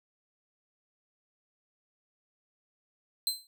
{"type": "tone with exponential decay", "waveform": "sawtooth", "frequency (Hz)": 4100, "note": "C8", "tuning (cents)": -36, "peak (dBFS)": -21, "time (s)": [3.27, 3.47], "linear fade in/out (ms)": 1, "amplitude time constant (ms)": 43, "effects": []}